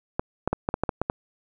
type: clicks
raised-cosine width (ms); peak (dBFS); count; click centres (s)
1; -9; 9; 0.195 / 0.476 / 0.53 / 0.689 / 0.741 / 0.836 / 0.892 / 1.016 / 1.099
effects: none